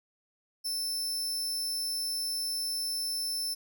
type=tone; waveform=sawtooth; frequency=5300 Hz; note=E8; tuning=9 cents sharp; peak=-28 dBFS; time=0.64-3.55 s; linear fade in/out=20 ms; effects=none